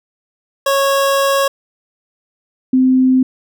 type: tone pair in turn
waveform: 25% pulse / sine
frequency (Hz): 551 / 258.4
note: C#5 / C4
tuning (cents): -11 / -21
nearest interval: octave + minor second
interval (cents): 1310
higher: first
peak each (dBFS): -8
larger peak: neither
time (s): 0.66-1.48 / 2.73-3.23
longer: first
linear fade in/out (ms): 5
effects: none